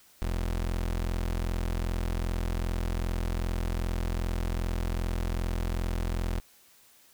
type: tone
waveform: 30% pulse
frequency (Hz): 42.55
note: F1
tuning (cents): -44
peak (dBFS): -25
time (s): 0.22-6.4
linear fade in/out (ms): 0
effects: white hiss -59 dBFS RMS until 7.13 s